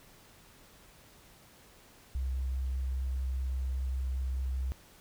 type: tone with vibrato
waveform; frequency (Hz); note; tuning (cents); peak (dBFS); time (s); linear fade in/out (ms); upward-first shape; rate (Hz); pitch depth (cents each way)
sine; 65.1; C2; -8; -30; 2.15-4.72; 0; sine; 5; 10
effects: pink hiss -58 dBFS RMS until 5 s